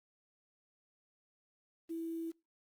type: tone with quantisation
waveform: sine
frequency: 329.6 Hz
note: E4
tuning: in tune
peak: -37 dBFS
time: 1.89-2.32 s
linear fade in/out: 20 ms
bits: 10
effects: noise-tail reverb RT60 0.3 s tail -25 dB re dry + Opus 32 kbps